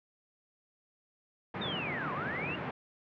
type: band-pass noise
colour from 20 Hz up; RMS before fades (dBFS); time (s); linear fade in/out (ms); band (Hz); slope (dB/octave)
pink; -38; 1.54-2.71; 5; 110 to 2200; 24
type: linear two-way sweep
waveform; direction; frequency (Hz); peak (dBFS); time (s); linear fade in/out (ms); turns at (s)
sine; down then up; 3729 to 987.8 to 2854; -36; 1.61-2.56; 10; 2.13
effects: none